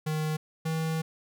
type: tone pair in turn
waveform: square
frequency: 155.1 / 160.48 Hz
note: D#3 / E3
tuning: -5 / -46 cents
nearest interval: minor second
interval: 59 cents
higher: second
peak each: -28 dBFS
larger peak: neither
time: 0.06-0.37 / 0.65-1.02 s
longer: second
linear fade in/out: 10 ms
effects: none